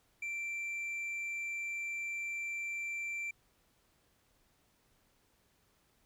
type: tone with tanh clipping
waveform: sine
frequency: 2349 Hz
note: D7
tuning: in tune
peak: -37 dBFS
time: 0.22-3.31 s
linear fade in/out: 5 ms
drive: 4 dB
effects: pink hiss -72 dBFS RMS until 6.05 s